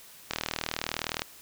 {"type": "click train", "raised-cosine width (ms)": 0.2, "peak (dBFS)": -11, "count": 37, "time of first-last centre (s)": [0.31, 1.219], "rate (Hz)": 39.6, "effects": ["white hiss -51 dBFS RMS until 1.41 s"]}